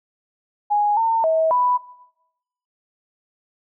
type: tone with pitch steps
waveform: sine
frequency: 829 / 906 / 643 / 990 Hz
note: G#5 / A#5 / E5 / B5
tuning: -3 / -50 / -43 / +4 cents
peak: -15 dBFS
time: 0.7-1.78 s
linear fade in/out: 20 ms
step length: 270 ms
effects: noise-tail reverb RT60 0.9 s tail -19 dB re dry